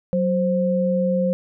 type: tone pair together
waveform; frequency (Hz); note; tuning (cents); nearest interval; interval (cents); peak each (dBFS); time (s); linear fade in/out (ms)
sine; 186 / 525.3; F#3 / C5; +9 / +7; octave + tritone; 1798; -20; 0.13-1.33; 0
effects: none